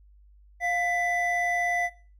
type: tone pair together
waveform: triangle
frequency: 702 / 1989.7 Hz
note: F5 / B6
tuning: +9 / +12 cents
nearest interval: octave + tritone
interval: 1803 cents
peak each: -25 / -25 dBFS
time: 0.6-1.9 s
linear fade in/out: 50 ms
effects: noise-tail reverb RT60 0.4 s tail -19 dB re dry + added 50 Hz sine -52 dBFS peak until 2.19 s